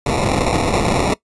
violet noise with sample-and-hold, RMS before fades -17 dBFS, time 0.06-1.14 s, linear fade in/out 5 ms, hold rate 1575 Hz, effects noise-tail reverb RT60 0.1 s tail -20 dB re dry + resampled to 24000 Hz

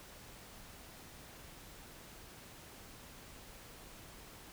silence, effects pink hiss -54 dBFS RMS until 4.52 s

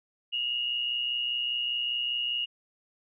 sine tone pair together, 2758 / 2883 Hz, F7 / F#7, -22 / -46 cents, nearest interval minor second, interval 76 cents, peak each -35 / -28 dBFS, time 0.32-2.46 s, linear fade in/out 20 ms, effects none

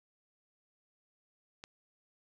click, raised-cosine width 0.2 ms, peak -28 dBFS, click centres 1.639 s, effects none

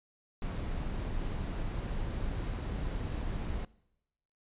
brown noise, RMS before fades -35 dBFS, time 0.42-3.65 s, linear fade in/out 2 ms, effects noise-tail reverb RT60 0.9 s tail -23 dB re dry + resampled to 8000 Hz

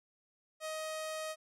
sawtooth tone with low-pass filter, 628 Hz, D#5, 16 cents sharp, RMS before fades -40 dBFS, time 0.6-1.36 s, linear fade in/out 50 ms, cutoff 10000 Hz, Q 1.4, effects none

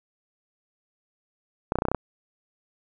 clicks, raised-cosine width 1 ms, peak -9 dBFS, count 8, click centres 1.721 / 1.756 / 1.787 / 1.821 / 1.853 / 1.885 / 1.916 / 1.947 s, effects none

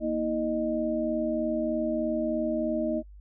sine tone cluster, 236.3 / 319.5 / 617 Hz, A#3 / D#4 / D#5, +24 / +46 / -15 cents, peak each -30 / -30 / -29 dBFS, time 0-3.03 s, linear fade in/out 50 ms, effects noise-tail reverb RT60 0.1 s tail -26 dB re dry + added 50 Hz sine -45 dBFS peak until 3.2 s

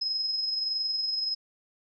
sine tone with amplitude modulation, 5120 Hz, D#8, 49 cents sharp, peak -25 dBFS, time 0.01-1.35 s, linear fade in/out 10 ms, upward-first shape sine, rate 21.5 Hz, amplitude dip 40%, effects none

